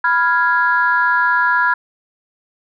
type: chord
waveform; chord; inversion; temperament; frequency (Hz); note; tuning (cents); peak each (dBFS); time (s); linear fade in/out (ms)
sine; F diminished; second; equal; 987.8 / 1396.9 / 1661.2; Cb6 / F6 / Ab6; 0 / 0 / 0; -16; 0.04-1.74; 5
effects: tanh soft clip ceiling -3 dBFS